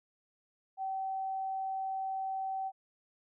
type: tone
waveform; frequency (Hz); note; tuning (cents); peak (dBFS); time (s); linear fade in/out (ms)
sine; 768; G5; -36; -33; 0.77-2.72; 50
effects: none